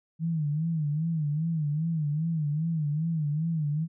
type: tone with vibrato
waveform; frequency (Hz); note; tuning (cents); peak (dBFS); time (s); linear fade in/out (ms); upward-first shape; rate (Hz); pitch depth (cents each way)
sine; 156; D#3; +5; -25; 0.19-3.88; 50; sine; 2.5; 120
effects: none